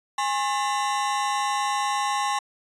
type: ring-modulated tone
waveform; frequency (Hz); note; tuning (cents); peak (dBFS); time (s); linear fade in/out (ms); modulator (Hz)
40% pulse; 949; A#5; +31; -19; 0.18-2.39; 5; 126
effects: resampled to 22050 Hz